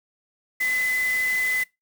sine tone in noise, 2018 Hz, B6, 37 cents sharp, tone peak -21 dBFS, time 0.6-1.64 s, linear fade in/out 10 ms, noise white, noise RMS -35 dBFS, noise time 0.6-1.64 s, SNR +11 dB, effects noise-tail reverb RT60 0.2 s tail -22 dB re dry

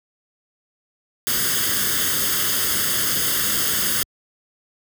white noise with comb filter, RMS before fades -21 dBFS, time 1.27-4.03 s, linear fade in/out 0 ms, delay 0.61 ms, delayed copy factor +0.75, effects high-pass 60 Hz 12 dB/octave

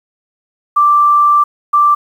sine tone pair in turn, 1174.7 / 1174.7 Hz, D6 / D6, 0 / 0 cents, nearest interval unison, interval 0 cents, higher neither, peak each -6 dBFS, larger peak neither, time 0.76-1.44 / 1.73-1.95 s, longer first, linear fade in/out 10 ms, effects 7-bit

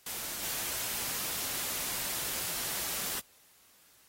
white noise with level steps, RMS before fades -38 / -35 dBFS, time 0.06-3.2 s, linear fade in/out 5 ms, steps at 0.43 s, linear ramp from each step 2 ms, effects white hiss -62 dBFS RMS until 4.08 s + AAC 48 kbps

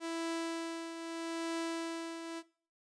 sawtooth tone with tremolo, 330.8 Hz, E4, 6 cents sharp, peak -30 dBFS, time 0-2.43 s, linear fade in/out 50 ms, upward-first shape triangle, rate 0.79 Hz, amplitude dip 60%, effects noise-tail reverb RT60 0.4 s tail -19 dB re dry + resampled to 22050 Hz

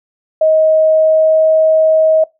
sine tone with pitch glide, 630 to 633.6 Hz, D#5 to D#5, +21 to +31 cents, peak -7 dBFS, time 0.41-2.24 s, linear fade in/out 5 ms, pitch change +10 cents, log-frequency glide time 0.81-1.48 s, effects noise-tail reverb RT60 0.2 s tail -20 dB re dry

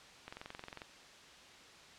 click train, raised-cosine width 0.3 ms, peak -29 dBFS, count 13, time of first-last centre 0.28-0.818 s, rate 22.3 Hz, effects white hiss -56 dBFS RMS until 1.98 s + low-pass 5000 Hz 12 dB/octave

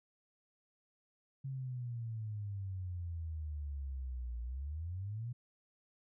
sine exponential two-way sweep, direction down then up, 136.8 to 58.27 to 124 Hz, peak -38 dBFS, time 1.44-5.33 s, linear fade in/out 10 ms, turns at 4.41 s, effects none

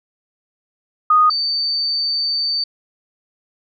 sine tone pair in turn, 1239 / 4576 Hz, D#6 / D8, -8 / -46 cents, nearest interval octave + major seventh, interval 2262 cents, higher second, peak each -9 / -17 dBFS, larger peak first, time 1.1-1.3 / 1.3-2.64 s, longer second, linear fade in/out 5 ms, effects none

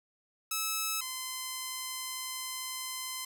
5% pulse tone pair in turn, 1300 / 1031.1 Hz, E6 / C6, -24 / -26 cents, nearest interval major third, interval 402 cents, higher first, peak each -19 / -24 dBFS, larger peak first, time 0.51-1.01 / 1.01-3.25 s, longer second, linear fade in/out 5 ms, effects none

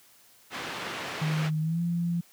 white band-pass noise, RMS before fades -36 dBFS, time 0.5-1.51 s, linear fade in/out 50 ms, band 120 to 2500 Hz, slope 12 dB/octave
sine tone with pitch glide, 155.4 to 171.43 Hz, D#3 to F3, -2 to -32 cents, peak -25 dBFS, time 1.21-2.21 s, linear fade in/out 10 ms, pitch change +170 cents, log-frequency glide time 1.61-1.81 s
effects white hiss -58 dBFS RMS until 2.32 s + high-pass 60 Hz 12 dB/octave

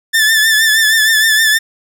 sawtooth tone with vibrato, 1760 Hz, A6, in tune, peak -5 dBFS, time 0.13-1.59 s, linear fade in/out 20 ms, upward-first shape triangle, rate 6.4 Hz, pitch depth 57 cents each way, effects none

